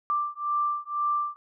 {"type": "beating tone pair", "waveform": "sine", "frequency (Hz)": [1178, 1180], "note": ["D6", "D6"], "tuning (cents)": [5, 8], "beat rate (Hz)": 2, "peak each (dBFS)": -28, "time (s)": [0.1, 1.36], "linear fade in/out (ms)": 0, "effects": []}